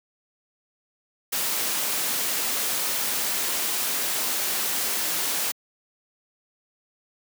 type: noise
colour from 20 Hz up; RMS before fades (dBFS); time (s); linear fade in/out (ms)
white; -26; 1.32-5.52; 10
effects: high-pass 200 Hz 12 dB/octave